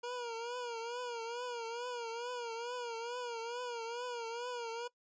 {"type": "tone with vibrato", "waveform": "25% pulse", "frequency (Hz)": 475.2, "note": "A#4", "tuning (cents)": 33, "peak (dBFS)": -35, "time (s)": [0.03, 4.88], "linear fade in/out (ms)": 10, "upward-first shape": "triangle", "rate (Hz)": 2.3, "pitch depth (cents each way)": 93, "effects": ["noise-tail reverb RT60 0.1 s tail -21 dB re dry", "resampled to 16000 Hz"]}